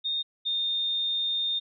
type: tone pair in turn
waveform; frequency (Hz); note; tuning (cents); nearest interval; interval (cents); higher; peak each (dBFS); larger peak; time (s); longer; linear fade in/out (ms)
sine; 3675 / 3645; A#7 / A#7; -25 / -40; unison; 15; first; -26 / -25; second; 0.04-0.23 / 0.45-1.6; second; 20
effects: none